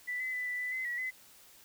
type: tone with pitch steps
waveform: sine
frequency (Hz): 1978 / 2025 / 1994 / 1980 / 1991 / 2044 / 1930 / 2027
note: B6 / B6 / B6 / B6 / B6 / C7 / B6 / B6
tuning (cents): +2 / +43 / +16 / +4 / +14 / -41 / -40 / +45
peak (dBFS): -33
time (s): 0.07-1.11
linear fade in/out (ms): 20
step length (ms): 130
effects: white hiss -58 dBFS RMS until 1.64 s